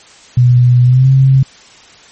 sine tone with pitch glide, 123.4 to 133.79 Hz, B2 to C3, -1 to +39 cents, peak -4 dBFS, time 0.37-1.43 s, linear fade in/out 5 ms, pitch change +140 cents, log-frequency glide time 0.84-1.1 s, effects white hiss -40 dBFS RMS until 2.11 s + MP3 32 kbps

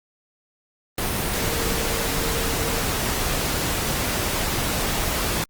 sine tone in noise, 457.9 Hz, A#4, 31 cents flat, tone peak -32 dBFS, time 1.37-2.81 s, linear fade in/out 2 ms, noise pink, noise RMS -24 dBFS, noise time 0.98-5.44 s, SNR -11 dB, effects Opus 32 kbps

